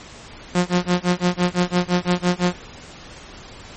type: tone with tremolo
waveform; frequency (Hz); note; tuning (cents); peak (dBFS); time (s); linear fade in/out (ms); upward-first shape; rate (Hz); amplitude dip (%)
sawtooth; 178.2; F3; +35; -10; 0.55-2.56; 2; sine; 5.9; 100
effects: pink hiss -40 dBFS RMS until 3.76 s + MP3 32 kbps